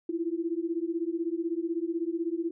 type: beating tone pair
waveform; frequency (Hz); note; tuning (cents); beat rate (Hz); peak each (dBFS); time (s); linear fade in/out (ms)
sine; 327.2 / 343.2; E4 / F4; -13 / -30; 16; -31; 0.09-2.51; 5
effects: none